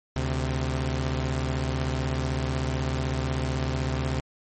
sawtooth tone pair together, 73.41 / 130.81 Hz, D2 / C3, 0 / 0 cents, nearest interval minor seventh, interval 1000 cents, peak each -24 dBFS, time 0.16-4.2 s, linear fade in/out 0 ms, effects MP3 32 kbps

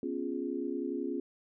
sine chord, C# dominant seventh, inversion third, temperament equal, 246.9 / 277.2 / 349.2 / 415.3 Hz, B3 / C#4 / E#4 / G#4, 0 / 0 / 0 / 0 cents, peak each -39 / -36 / -37 / -40 dBFS, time 0.03-1.2 s, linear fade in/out 2 ms, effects none

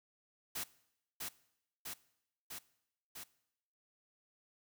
white noise with echo, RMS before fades -40 dBFS, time 0.55-0.64 s, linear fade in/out 10 ms, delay 650 ms, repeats 4, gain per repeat -2 dB, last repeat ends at 3.24 s, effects noise-tail reverb RT60 0.8 s tail -20 dB re dry

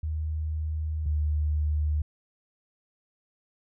sine tone pair in turn, 77.78 / 75.57 Hz, D#2 / D#2, 0 / -50 cents, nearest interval unison, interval 50 cents, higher first, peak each -27 / -23 dBFS, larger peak second, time 0.03-1.06 / 1.06-2.02 s, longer first, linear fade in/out 5 ms, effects none

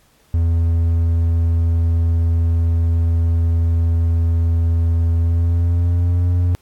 triangle tone with pitch glide, 83.4 to 88.1 Hz, E2 to F2, +21 to +16 cents, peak -11 dBFS, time 0.34-6.55 s, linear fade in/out 0 ms, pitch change +95 cents, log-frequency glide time 5.17-6.3 s, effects pink hiss -56 dBFS RMS until 6.61 s + AAC 64 kbps

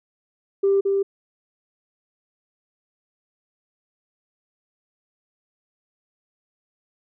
sine tone with echo, 394.2 Hz, G4, 10 cents sharp, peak -14 dBFS, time 0.63-0.81 s, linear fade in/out 10 ms, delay 220 ms, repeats 1, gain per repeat -3 dB, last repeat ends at 1.03 s, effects tanh soft clip ceiling -11 dBFS

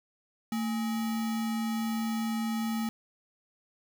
sine tone with sample-and-hold, 224.4 Hz, A3, 34 cents sharp, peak -28 dBFS, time 0.52-2.89 s, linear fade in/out 2 ms, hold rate 1050 Hz, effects none

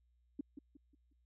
sine tone with echo, 284.5 Hz, C#4, 45 cents sharp, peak -36 dBFS, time 0.39-0.41 s, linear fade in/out 5 ms, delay 180 ms, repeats 4, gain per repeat -9 dB, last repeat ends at 1.13 s, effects added 60 Hz sine -70 dBFS peak until 1.25 s

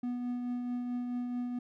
triangle tone with tremolo, 245.1 Hz, B3, 13 cents flat, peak -29 dBFS, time 0.03-1.59 s, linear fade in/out 5 ms, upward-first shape triangle, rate 4.6 Hz, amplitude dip 35%, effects none

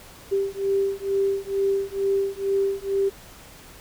sine beating tone pair, 392 / 394.2 Hz, G4 / G4, 0 / +10 cents, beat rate 2.2 Hz, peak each -24 dBFS, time 0.31-3.1 s, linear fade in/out 20 ms, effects pink hiss -46 dBFS RMS until 3.8 s

